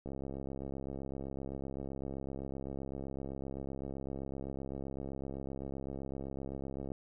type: click train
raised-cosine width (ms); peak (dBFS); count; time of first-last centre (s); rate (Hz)
2; -28; 466; 0.06-6.918; 67.8
effects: none